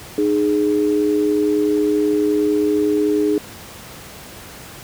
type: tone pair together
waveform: sine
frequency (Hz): 305.9 / 416.6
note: D#4 / G#4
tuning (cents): -29 / +5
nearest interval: perfect fourth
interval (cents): 534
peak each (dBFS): -17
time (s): 0.18-3.38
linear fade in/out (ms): 2
effects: pink hiss -37 dBFS RMS until 4.83 s + high-pass 60 Hz 12 dB/octave